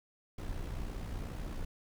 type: noise with amplitude modulation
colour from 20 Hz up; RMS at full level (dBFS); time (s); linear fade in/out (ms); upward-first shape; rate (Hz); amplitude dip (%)
brown; -37; 0.38-1.65; 5; sine; 62; 50
effects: none